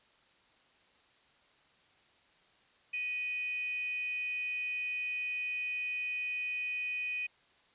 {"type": "tone with frequency modulation", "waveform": "sine", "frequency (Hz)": 2489, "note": "D#7", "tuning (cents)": 0, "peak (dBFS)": -33, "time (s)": [2.93, 7.27], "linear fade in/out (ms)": 10, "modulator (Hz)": 565, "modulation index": 0.21, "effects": ["white hiss -66 dBFS RMS until 7.74 s", "resampled to 8000 Hz"]}